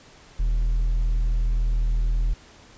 sine tone with hard clipping, 40.37 Hz, E1, 35 cents flat, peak -20 dBFS, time 0.39-2.34 s, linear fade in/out 10 ms, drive 3 dB, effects pink hiss -50 dBFS RMS until 2.77 s + resampled to 16000 Hz

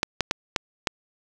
clicks, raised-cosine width 0.2 ms, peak -4 dBFS, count 5, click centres 0.031 / 0.207 / 0.311 / 0.562 / 0.872 s, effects none

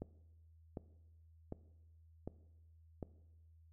click train, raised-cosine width 2 ms, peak -29 dBFS, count 5, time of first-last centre 0.02-3.028 s, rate 1.33 Hz, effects noise-tail reverb RT60 1.0 s tail -18 dB re dry + added 81 Hz sine -61 dBFS peak until 3.72 s

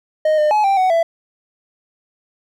triangle tone with pitch steps, 620 / 605 / 849 / 785 / 746 / 666 Hz, D#5 / D#5 / G#5 / G5 / F#5 / E5, -6 / -49 / +38 / +2 / +14 / +18 cents, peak -10 dBFS, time 0.25-1.03 s, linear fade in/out 5 ms, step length 130 ms, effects none

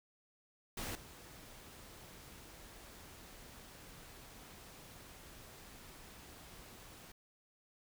pink noise with level steps, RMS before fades -42 / -55 dBFS, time 0.77-7.12 s, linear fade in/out 5 ms, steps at 0.95 s, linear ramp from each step 2 ms, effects none

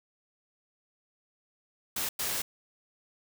white noise bursts at uneven times, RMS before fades -32 dBFS, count 2, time 1.96-2.09 / 2.19-2.42 s, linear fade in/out 5 ms, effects none

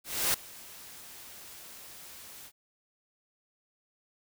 white noise with ADSR envelope, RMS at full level -26 dBFS, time 0.04-2.52 s, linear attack 300 ms, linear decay 4 ms, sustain -22 dB, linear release 59 ms, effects none

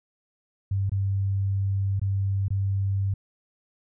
sine tone with dropouts, 98 Hz, G2, in tune, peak -22 dBFS, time 0.71-3.14 s, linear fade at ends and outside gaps 5 ms, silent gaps 0.896-0.917 / 1.996-2.015 / 2.483-2.504 s, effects none

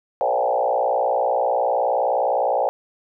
sine tone with frequency modulation, 671 Hz, E5, 31 cents sharp, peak -17 dBFS, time 0.21-2.69 s, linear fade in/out 0 ms, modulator 59.7 Hz, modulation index 3.1, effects none

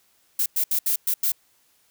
violet noise bursts at uneven times, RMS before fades -22 dBFS, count 6, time 0.39-0.46 / 0.56-0.64 / 0.71-0.79 / 0.86-0.96 / 1.07-1.14 / 1.23-1.32 s, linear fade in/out 5 ms, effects white hiss -63 dBFS RMS until 1.9 s

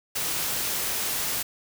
white noise, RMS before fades -28 dBFS, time 0.15-1.43 s, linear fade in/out 10 ms, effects none

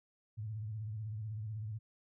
sine tone with vibrato, 107.9 Hz, A2, 33 cents flat, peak -38 dBFS, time 0.37-1.79 s, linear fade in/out 20 ms, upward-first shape sine, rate 16 Hz, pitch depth 89 cents each way, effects none

